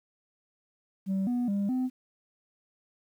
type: tone with pitch steps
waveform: sine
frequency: 192.5 / 244.5 / 200.3 / 255.6 Hz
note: G3 / B3 / G3 / C4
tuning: -31 / -17 / +38 / -40 cents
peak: -23 dBFS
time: 1.06-1.9 s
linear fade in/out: 50 ms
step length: 210 ms
effects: tanh soft clip ceiling -25 dBFS + 10-bit